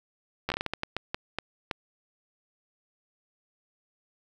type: slowing click train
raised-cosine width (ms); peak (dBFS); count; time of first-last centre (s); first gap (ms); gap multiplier
0.3; -13; 13; 0.49-1.712; 12; 1.35
effects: 8-bit